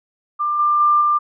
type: tone with level steps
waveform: sine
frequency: 1191 Hz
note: D6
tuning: 24 cents sharp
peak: -17 / -13 / -11 / -13 dBFS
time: 0.39-1.19 s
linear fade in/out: 20 ms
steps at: 0.59 / 0.8 / 1.01 s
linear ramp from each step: 5 ms
effects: none